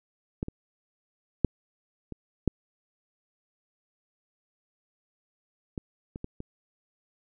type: clicks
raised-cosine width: 3 ms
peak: -16 / -22 / -7 / -24 / -9 / -20 / -24 / -21 / -24 dBFS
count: 9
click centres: 0.429 / 0.484 / 1.447 / 2.123 / 2.477 / 5.778 / 6.159 / 6.244 / 6.404 s
effects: none